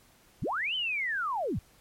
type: linear two-way sweep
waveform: sine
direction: up then down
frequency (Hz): 53.1 to 3105 to 53.1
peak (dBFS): -28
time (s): 0.42-1.59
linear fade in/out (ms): 5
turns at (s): 0.75
effects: pink hiss -61 dBFS RMS until 1.8 s + MP3 64 kbps